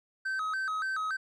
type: tone with vibrato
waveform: triangle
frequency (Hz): 1402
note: F6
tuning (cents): +6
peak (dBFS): -28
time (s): 0.25-1.17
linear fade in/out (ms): 10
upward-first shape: square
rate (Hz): 3.5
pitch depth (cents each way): 170
effects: resampled to 24000 Hz